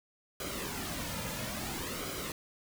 pink noise with flanger, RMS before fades -38 dBFS, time 0.4-2.32 s, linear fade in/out 2 ms, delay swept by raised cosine 1.1 to 2.7 ms, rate 0.59 Hz, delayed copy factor -0.6, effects none

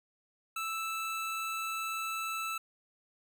25% pulse tone, 1318.5 Hz, E6, in tune, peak -30 dBFS, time 0.56-2.58 s, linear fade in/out 5 ms, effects none

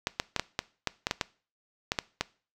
clicks, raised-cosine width 0.2 ms, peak -9 dBFS, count 12, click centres 0.071 / 0.199 / 0.363 / 0.396 / 0.591 / 0.873 / 1.069 / 1.111 / 1.212 / 1.919 / 1.988 / 2.21 s, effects noise-tail reverb RT60 0.4 s tail -21 dB re dry

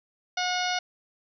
harmonic tone, 725 Hz, F#5, 35 cents flat, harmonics 1 / 2 / 3 / 4 / 5 / 6 / 7 / 8, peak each -29 / -32 / -34 / -35 / -36 / -37 / -37 / -38 dBFS, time 0.37-0.79 s, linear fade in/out 5 ms, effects none

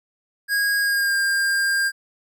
square tone with pitch glide, 1640 to 1602.5 Hz, G#6 to G6, -22 to +38 cents, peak -19 dBFS, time 0.48-1.92 s, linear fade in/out 50 ms, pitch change -40 cents, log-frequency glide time 0.8-1.15 s, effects none

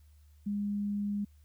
sine tone, 204.3 Hz, G#3, 28 cents flat, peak -30 dBFS, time 0.46-1.25 s, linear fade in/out 10 ms, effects added 74 Hz sine -56 dBFS peak until 1.44 s + white hiss -73 dBFS RMS until 1.44 s

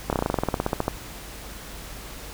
slowing click train, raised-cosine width 1 ms, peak -8 dBFS, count 17, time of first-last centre 0.1-0.881 s, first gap 28 ms, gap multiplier 1.07, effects added 50 Hz sine -42 dBFS peak until 2.33 s + pink hiss -40 dBFS RMS until 2.33 s

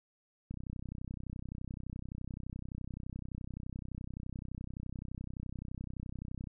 click train, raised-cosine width 5 ms, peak -29 dBFS, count 190, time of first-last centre 0.51-6.472 s, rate 31.7 Hz, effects none

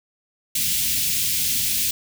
white band-stop noise, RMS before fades -22 dBFS, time 0.55-1.91 s, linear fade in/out 5 ms, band 240 to 2400 Hz, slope 24 dB/octave, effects none

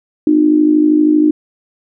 sine tone with amplitude modulation, 303.7 Hz, D#4, 42 cents flat, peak -4 dBFS, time 0.27-1.31 s, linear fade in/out 2 ms, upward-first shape sine, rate 52.7 Hz, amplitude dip 70%, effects none

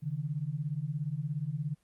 sine beating tone pair, 138.59 / 155.59 Hz, C#3 / D#3, 0 / 0 cents, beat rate 17 Hz, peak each -35 / -34 dBFS, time 0.02-1.75 s, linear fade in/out 20 ms, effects pink hiss -72 dBFS RMS until 1.83 s + Opus 32 kbps

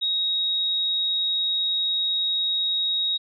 sine tone, 3782 Hz, A#7, 24 cents sharp, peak -21 dBFS, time 0.01-3.18 s, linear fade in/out 20 ms, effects none

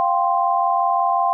sine chord, F suspended second, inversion none, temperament equal, 698.5 / 784 / 1046.5 Hz, F5 / G5 / C6, 0 / 0 / 0 cents, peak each -20 dBFS, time 0-1.33 s, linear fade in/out 0 ms, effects none

